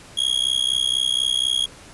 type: tone with amplitude modulation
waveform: 45% pulse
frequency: 3295 Hz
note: G#7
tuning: 14 cents flat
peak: -14 dBFS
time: 0.17-1.66 s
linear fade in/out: 10 ms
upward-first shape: sine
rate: 64.1 Hz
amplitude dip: 100%
effects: pink hiss -44 dBFS RMS until 1.93 s + resampled to 24000 Hz